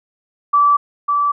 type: tone with echo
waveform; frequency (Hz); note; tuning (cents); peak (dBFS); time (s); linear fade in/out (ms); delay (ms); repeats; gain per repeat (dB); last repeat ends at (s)
sine; 1158; D6; -25; -9; 0.53-0.77; 10; 550; 1; -4; 1.32
effects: none